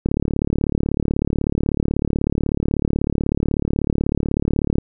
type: click train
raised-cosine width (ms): 3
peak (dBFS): -6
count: 172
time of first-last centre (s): 0.06-4.784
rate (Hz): 36.2
effects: none